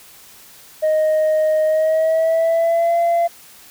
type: tone with pitch glide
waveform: sine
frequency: 622.3 to 682.6 Hz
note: D#5 to F5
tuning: 0 to -40 cents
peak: -11 dBFS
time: 0.82-3.28 s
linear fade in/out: 20 ms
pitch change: +160 cents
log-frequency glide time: 1.65-2.98 s
effects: tanh soft clip ceiling -12 dBFS + white hiss -44 dBFS RMS until 3.7 s